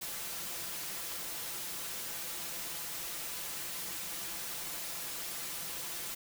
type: noise with comb filter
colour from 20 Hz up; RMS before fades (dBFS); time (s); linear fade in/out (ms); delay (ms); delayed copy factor
white; -40; 0.01-6.15; 10; 5.9; +0.55
effects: none